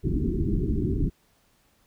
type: low-pass noise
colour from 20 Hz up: pink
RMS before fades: -25 dBFS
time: 0.03-1.1 s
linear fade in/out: 20 ms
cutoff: 400 Hz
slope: 96 dB/octave
effects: pink hiss -65 dBFS RMS until 1.86 s